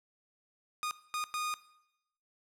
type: tone bursts at uneven times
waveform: sawtooth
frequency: 1230 Hz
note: D#6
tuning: 20 cents flat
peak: -29 dBFS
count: 3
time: 0.83-0.91 / 1.14-1.24 / 1.34-1.54 s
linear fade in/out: 0 ms
effects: noise-tail reverb RT60 0.8 s tail -17 dB re dry + low-pass 12000 Hz 12 dB/octave